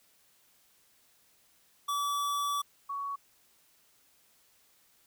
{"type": "tone pair in turn", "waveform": ["square", "sine"], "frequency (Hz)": [1150, 1120.5], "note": ["D6", "C#6"], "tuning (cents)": [-37, 18], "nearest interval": "unison", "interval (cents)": 45, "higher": "first", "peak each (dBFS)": [-30, -33], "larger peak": "first", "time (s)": [[1.88, 2.62], [2.89, 3.16]], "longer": "first", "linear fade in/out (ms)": 10, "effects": ["white hiss -66 dBFS RMS until 5.06 s"]}